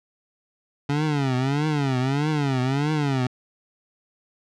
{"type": "tone with vibrato", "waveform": "25% pulse", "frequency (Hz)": 140, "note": "C#3", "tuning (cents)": 18, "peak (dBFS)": -17, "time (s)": [0.89, 3.27], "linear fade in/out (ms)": 5, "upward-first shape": "triangle", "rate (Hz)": 1.6, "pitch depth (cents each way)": 200, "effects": ["low-pass 5000 Hz 12 dB/octave"]}